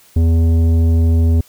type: tone with tanh clipping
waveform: sine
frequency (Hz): 82.41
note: E2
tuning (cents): 0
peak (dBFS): -11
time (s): 0.16-1.41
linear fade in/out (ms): 5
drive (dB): 11
effects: white hiss -48 dBFS RMS until 1.48 s